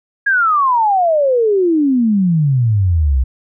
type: exponential sweep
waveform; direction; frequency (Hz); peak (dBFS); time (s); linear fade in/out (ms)
sine; down; 1661.2 to 61; -10; 0.26-3.24; 10
effects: none